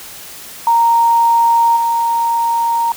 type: tone with level steps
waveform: sine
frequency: 929 Hz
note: A#5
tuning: 6 cents flat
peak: -8 / -12 dBFS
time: 0.67-2.92 s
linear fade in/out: 2 ms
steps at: 1.76 s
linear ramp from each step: 10 ms
effects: white hiss -33 dBFS RMS until 2.96 s